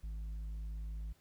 sine tone with tanh clipping, 53.1 Hz, G#1, 39 cents sharp, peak -40 dBFS, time 0.03-1.13 s, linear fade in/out 10 ms, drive 5 dB, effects pink hiss -70 dBFS RMS until 1.2 s

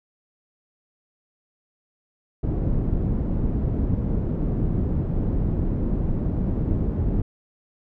pink low-pass noise, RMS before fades -23 dBFS, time 2.43-7.22 s, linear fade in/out 5 ms, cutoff 270 Hz, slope 12 dB/octave, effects none

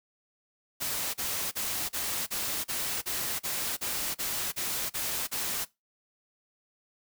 white noise bursts, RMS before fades -32 dBFS, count 13, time 0.8-5.652 s, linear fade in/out 20 ms, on 340 ms, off 36 ms, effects noise-tail reverb RT60 0.2 s tail -20 dB re dry

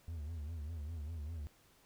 triangle tone with vibrato, 78.4 Hz, D#2, 14 cents sharp, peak -38 dBFS, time 0.08-1.47 s, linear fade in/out 0 ms, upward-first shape sine, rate 5 Hz, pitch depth 140 cents each way, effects pink hiss -67 dBFS RMS until 1.85 s

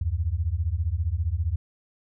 sine beating tone pair, 75.6 / 90.6 Hz, D#2 / F#2, -49 / -36 cents, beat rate 15 Hz, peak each -26 dBFS, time 0.01-1.56 s, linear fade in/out 5 ms, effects none

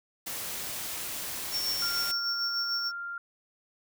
white noise, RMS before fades -36 dBFS, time 0.26-2.12 s, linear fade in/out 10 ms
triangle tone with tremolo, 5460 Hz, F8, 40 cents flat, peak -26 dBFS, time 1.51-2.92 s, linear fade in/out 50 ms, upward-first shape sine, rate 6.7 Hz, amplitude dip 40%
sine tone, 1394 Hz, F6, 4 cents flat, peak -34 dBFS, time 1.82-3.18 s, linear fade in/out 2 ms
effects none

